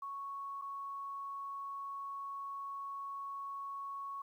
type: tone with dropouts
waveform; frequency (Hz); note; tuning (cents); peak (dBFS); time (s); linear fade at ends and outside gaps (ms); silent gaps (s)
sine; 1108.7; C#6; 0; -40; 0.02-4.22; 5; 0.615-0.619
effects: 12-bit